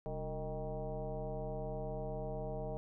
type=tone with frequency modulation; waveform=sine; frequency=293.9 Hz; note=D4; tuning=1 cent sharp; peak=-37 dBFS; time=0.06-2.77 s; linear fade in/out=0 ms; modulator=164 Hz; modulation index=2.7; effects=none